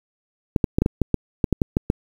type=clicks; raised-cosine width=3 ms; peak=-4 dBFS; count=12; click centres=0.562 / 0.642 / 0.785 / 0.82 / 0.861 / 1.017 / 1.143 / 1.442 / 1.527 / 1.618 / 1.769 / 1.901 s; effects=7-bit